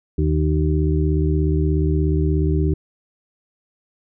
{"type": "harmonic tone", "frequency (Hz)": 76.8, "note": "D#2", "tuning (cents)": -22, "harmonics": [1, 2, 4, 5], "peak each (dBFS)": [-18, -21, -24, -25], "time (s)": [0.18, 2.74], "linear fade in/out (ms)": 5, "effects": []}